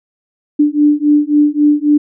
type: beating tone pair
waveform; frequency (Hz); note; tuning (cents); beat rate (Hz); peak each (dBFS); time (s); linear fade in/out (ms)
sine; 293.7 / 297.4; D4 / D4; 0 / +22; 3.7; -11; 0.59-1.98; 10
effects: none